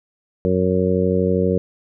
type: harmonic tone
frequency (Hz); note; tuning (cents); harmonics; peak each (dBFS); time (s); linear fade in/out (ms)
92.5; F#2; 0; 1 / 2 / 3 / 4 / 5 / 6; -24 / -20 / -26 / -23 / -20 / -25; 0.45-1.58; 0
effects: none